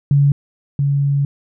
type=tone pair in turn; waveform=sine; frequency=141.7 / 140.96 Hz; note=C#3 / C#3; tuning=+38 / +29 cents; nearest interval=unison; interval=9 cents; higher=first; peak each=-9 / -13 dBFS; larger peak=first; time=0.11-0.32 / 0.79-1.25 s; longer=second; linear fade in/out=2 ms; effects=none